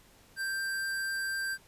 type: tone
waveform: square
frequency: 1576 Hz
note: G6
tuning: 9 cents sharp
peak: -32 dBFS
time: 0.36-1.58 s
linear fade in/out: 50 ms
effects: pink hiss -60 dBFS RMS until 1.67 s + resampled to 32000 Hz